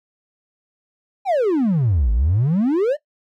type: exponential two-way sweep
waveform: triangle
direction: down then up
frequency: 831 to 51.2 to 628 Hz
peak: -12 dBFS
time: 1.25-2.97 s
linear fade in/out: 50 ms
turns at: 2.12 s
effects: noise-tail reverb RT60 0.1 s tail -17 dB re dry + tanh soft clip ceiling -9 dBFS